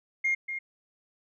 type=tone with echo; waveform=sine; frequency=2129 Hz; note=C7; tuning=30 cents sharp; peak=-22 dBFS; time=0.24-0.35 s; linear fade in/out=10 ms; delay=240 ms; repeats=1; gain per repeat=-9 dB; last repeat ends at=0.59 s; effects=tanh soft clip ceiling -20 dBFS